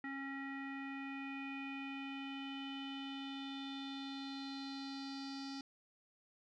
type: tone with low-pass filter sweep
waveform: square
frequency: 273.3 Hz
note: C#4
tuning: 24 cents flat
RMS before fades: -45 dBFS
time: 0.04-5.61 s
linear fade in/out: 2 ms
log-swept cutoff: 1900 to 4900 Hz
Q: 5.8
effects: none